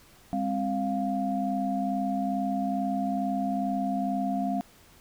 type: tone cluster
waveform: sine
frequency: 201.4 / 263.7 / 699 Hz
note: G3 / C4 / F5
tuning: +47 / +14 / +1 cents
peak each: -30 dBFS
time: 0.33-4.61 s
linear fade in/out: 0 ms
effects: pink hiss -56 dBFS RMS until 5 s